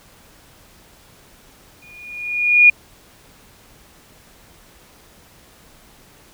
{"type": "tone with exponential growth", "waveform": "sine", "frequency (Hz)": 2439, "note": "D#7", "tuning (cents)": -35, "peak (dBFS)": -4, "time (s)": [1.82, 2.7], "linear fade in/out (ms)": 5, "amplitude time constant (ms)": 190, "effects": ["pink hiss -49 dBFS RMS until 6.33 s"]}